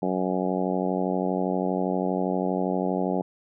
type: harmonic tone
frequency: 92.5 Hz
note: F#2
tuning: in tune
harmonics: 2 / 3 / 4 / 5 / 6 / 7 / 8 / 9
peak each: -28 / -30 / -31 / -32 / -33 / -33 / -34 / -35 dBFS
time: 0.02-3.22 s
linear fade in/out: 5 ms
effects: none